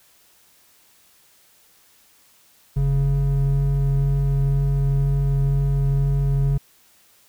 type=tone pair together; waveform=triangle; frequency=45.52 / 138.59 Hz; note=F#1 / C#3; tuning=-28 / 0 cents; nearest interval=octave + perfect fifth; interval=1928 cents; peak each=-20 / -16 dBFS; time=2.76-6.58 s; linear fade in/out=10 ms; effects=white hiss -56 dBFS RMS until 7.28 s